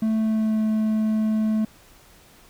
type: tone with pitch glide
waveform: triangle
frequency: 220 to 217.3 Hz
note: A3 to A3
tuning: 0 to -21 cents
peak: -17 dBFS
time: 0.02-1.65 s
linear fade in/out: 5 ms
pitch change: -21 cents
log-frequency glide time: 0.17-0.62 s
effects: pink hiss -52 dBFS RMS until 2.49 s